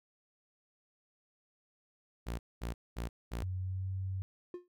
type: tone bursts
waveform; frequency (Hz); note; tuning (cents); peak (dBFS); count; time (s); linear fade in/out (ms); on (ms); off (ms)
sawtooth; 58.3; A#1; +1; -32; 4; 2.26-3.44; 20; 130; 220
type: tone with pitch glide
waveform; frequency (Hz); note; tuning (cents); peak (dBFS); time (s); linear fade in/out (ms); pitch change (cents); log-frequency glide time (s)
sine; 92.5 to 94.88; F#2 to F#2; 0 to +44; -34; 3.42-4.22; 0; +44; 3.56-3.88
type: tone with exponential decay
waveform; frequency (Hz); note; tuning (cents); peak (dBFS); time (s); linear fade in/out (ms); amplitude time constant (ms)
triangle; 355.7; F4; +32; -34; 4.54-4.68; 2; 30
effects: none

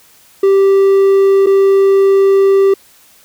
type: tone with dropouts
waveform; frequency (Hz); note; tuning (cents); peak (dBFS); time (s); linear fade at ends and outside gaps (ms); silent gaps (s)
triangle; 391.1; G4; -4; -4; 0.43-2.74; 5; 1.462-1.468
effects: white hiss -46 dBFS RMS until 3.24 s

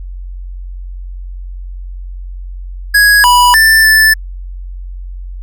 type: tone with pitch steps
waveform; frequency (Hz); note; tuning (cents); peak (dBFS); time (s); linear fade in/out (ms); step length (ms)
square; 1663 / 981 / 1773 / 1756; G#6 / B5 / A6 / A6; +2 / -12 / +13 / -4; -5; 2.94-4.14; 10; 300
effects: added 45 Hz sine -22 dBFS peak until 5.42 s

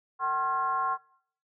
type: tone with frequency modulation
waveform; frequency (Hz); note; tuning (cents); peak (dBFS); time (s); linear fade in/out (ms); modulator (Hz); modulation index
sine; 1069; C6; +37; -25; 0.19-0.98; 50; 307; 0.84
effects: noise-tail reverb RT60 0.6 s tail -22 dB re dry

